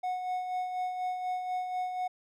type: tone with tremolo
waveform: triangle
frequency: 733 Hz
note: F#5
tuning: 16 cents flat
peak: -27 dBFS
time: 0.03-2.08 s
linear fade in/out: 10 ms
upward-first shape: sine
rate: 4.1 Hz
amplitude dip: 45%
effects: none